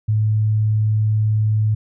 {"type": "tone", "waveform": "sine", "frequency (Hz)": 107.7, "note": "A2", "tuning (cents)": -37, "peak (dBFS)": -14, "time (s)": [0.08, 1.75], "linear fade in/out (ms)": 10, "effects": []}